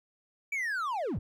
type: linear sweep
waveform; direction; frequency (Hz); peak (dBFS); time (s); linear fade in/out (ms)
triangle; down; 2335 to 55; -28; 0.52-1.19; 5
effects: none